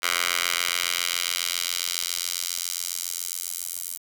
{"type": "tone with high-pass filter sweep", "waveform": "10% pulse", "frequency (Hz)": 87.31, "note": "F2", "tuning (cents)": 0, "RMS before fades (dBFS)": -28, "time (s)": [0.02, 3.98], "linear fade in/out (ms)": 20, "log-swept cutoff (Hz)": [1700, 9700], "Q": 0.99, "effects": []}